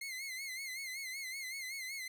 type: tone with vibrato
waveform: sawtooth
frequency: 2110 Hz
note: C7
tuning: 14 cents sharp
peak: -37 dBFS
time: 0.01-2.08 s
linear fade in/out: 5 ms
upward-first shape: sine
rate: 5.3 Hz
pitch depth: 81 cents each way
effects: none